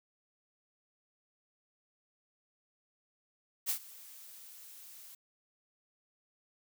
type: noise with ADSR envelope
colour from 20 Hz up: blue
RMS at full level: -31 dBFS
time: 3.66-5.15 s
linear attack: 36 ms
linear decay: 89 ms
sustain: -21 dB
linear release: 4 ms
effects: none